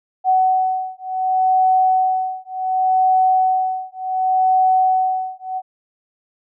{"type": "beating tone pair", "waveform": "sine", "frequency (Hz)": [749, 749.68], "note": ["F#5", "F#5"], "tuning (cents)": [21, 23], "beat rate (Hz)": 0.68, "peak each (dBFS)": -17, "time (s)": [0.24, 5.62], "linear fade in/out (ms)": 50, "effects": []}